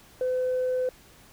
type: tone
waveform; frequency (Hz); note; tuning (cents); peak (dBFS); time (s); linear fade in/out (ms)
sine; 508; B4; +49; -22; 0.21-0.89; 2
effects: tanh soft clip ceiling -21 dBFS + pink hiss -54 dBFS RMS until 1.32 s

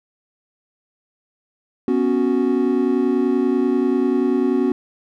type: chord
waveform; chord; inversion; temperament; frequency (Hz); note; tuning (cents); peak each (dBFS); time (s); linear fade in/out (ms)
triangle; B suspended second; none; equal; 246.9 / 277.2 / 370; B3 / C#4 / F#4; 0 / 0 / 0; -18; 1.88-4.72; 2
effects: none

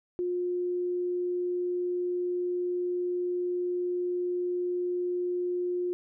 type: tone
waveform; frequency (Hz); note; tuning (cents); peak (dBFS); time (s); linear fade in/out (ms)
sine; 356.5; F4; +36; -27; 0.19-5.93; 0
effects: none

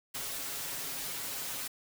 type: noise with comb filter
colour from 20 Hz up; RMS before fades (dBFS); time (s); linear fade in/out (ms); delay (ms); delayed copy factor
white; -38; 0.14-1.68; 10; 7.3; +0.65
effects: none

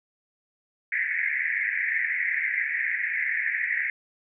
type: band-pass noise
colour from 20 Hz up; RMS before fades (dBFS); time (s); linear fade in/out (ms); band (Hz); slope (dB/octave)
white; -27; 0.92-3.9; 2; 1700 to 2200; 96
effects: none

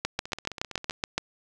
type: two click trains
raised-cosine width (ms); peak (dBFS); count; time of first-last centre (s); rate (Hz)
0.2; -9 / -20; 9 / 12; 0.05-1.18 / 0.19-0.909; 7.08 / 15.3
effects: none

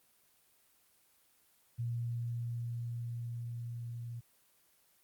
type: tone with level ramp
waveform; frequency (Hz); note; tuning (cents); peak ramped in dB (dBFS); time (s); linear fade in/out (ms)
sine; 118.4; A#2; +27; -33 to -40; 1.78-4.21; 20
effects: white hiss -69 dBFS RMS until 5.03 s + Opus 24 kbps

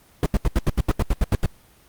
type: noise bursts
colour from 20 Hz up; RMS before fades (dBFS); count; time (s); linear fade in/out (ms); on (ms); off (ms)
brown; -17; 12; 0.23-1.46; 2; 31; 78
effects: pink hiss -54 dBFS RMS until 1.88 s + Opus 24 kbps

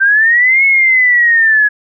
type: linear two-way sweep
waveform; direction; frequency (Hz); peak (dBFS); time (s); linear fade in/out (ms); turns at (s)
sine; up then down; 1553 to 2198 to 1674; -6; 0-1.69; 20; 0.65
effects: none

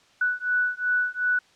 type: beating tone pair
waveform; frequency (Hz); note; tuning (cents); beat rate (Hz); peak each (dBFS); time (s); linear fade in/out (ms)
sine; 1480 / 1482.7; F#6 / F#6; 0 / +3; 2.7; -25; 0.21-1.39; 5
effects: white hiss -58 dBFS RMS until 1.55 s + low-pass 5000 Hz 12 dB/octave

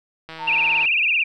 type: click train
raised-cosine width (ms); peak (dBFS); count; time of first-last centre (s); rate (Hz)
0.3; -20; 92; 0.29-0.855; 161
type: tone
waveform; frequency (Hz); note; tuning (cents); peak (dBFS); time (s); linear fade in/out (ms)
sine; 909; A#5; -44; -26; 0.38-0.86; 50
type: tone with vibrato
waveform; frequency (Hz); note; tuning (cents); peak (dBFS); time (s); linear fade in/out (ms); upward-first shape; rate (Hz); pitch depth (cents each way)
sine; 2570; E7; -45; -16; 0.47-1.24; 10; triangle; 18; 170
effects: none

